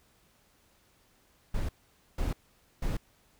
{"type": "noise bursts", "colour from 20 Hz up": "brown", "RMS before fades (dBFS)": -30, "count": 3, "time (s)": [1.54, 2.97], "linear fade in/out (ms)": 5, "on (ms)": 150, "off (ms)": 490, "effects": ["pink hiss -66 dBFS RMS until 3.39 s"]}